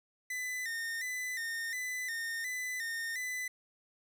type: tone with vibrato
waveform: 45% pulse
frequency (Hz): 1915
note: A#6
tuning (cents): +46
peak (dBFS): -35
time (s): 0.3-3.48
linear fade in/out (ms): 5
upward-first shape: square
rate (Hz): 1.4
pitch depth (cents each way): 78
effects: none